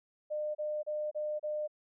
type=tone bursts; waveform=sine; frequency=604 Hz; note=D5; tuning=48 cents sharp; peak=-32 dBFS; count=5; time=0.3-1.678 s; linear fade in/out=20 ms; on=250 ms; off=32 ms; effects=none